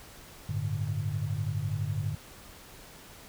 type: chord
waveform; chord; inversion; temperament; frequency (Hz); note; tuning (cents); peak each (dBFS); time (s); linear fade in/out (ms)
sine; G suspended second; none; equal; 98 / 110 / 146.83; G2 / A2 / D3; 0 / 0 / 0; -33; 0.49-2.15; 5
effects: pink hiss -50 dBFS RMS until 3.28 s